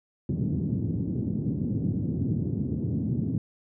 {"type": "band-pass noise", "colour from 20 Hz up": "pink", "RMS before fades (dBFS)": -28, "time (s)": [0.29, 3.38], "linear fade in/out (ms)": 2, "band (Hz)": [100, 280], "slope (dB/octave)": 24, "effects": []}